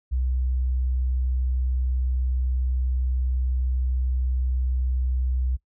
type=tone; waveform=sine; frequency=63.4 Hz; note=B1; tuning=46 cents sharp; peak=-21 dBFS; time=0.11-5.57 s; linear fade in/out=20 ms; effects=noise-tail reverb RT60 0.1 s tail -21 dB re dry